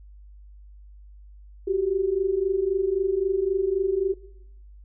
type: tone pair together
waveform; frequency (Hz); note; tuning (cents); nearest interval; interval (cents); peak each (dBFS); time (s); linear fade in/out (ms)
sine; 367.4 / 391.2; F#4 / G4; -12 / -4; minor second; 108; -25 / -23; 1.67-4.14; 10
effects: noise-tail reverb RT60 0.8 s tail -18 dB re dry + added 50 Hz sine -44 dBFS peak until 4.84 s